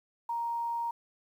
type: tone with quantisation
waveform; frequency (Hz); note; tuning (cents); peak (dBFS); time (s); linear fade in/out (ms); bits
sine; 935; A#5; +5; -30; 0.29-0.91; 5; 10
effects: none